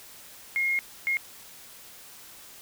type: tone bursts at uneven times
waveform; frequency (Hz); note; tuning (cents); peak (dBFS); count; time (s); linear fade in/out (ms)
sine; 2146; C7; +43; -23; 2; 0.56-0.79 / 1.07-1.17; 0
effects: white hiss -48 dBFS RMS until 2.61 s